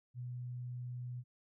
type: tone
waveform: sine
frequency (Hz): 123.47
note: B2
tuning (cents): 0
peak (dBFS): -40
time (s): 0.14-1.24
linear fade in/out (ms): 50
effects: none